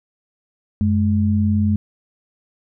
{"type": "tone pair together", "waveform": "sine", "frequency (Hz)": [92.83, 211.3], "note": ["F#2", "G#3"], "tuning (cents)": [6, 30], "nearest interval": "octave + major second", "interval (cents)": 1424, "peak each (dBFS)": -17, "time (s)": [0.81, 1.76], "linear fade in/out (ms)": 0, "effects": []}